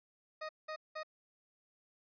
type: tone bursts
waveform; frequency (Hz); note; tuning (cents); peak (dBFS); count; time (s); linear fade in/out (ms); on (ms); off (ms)
20% pulse; 622.3; D#5; 0; -35; 3; 0.41-1.033; 10; 81; 190
effects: resampled to 11025 Hz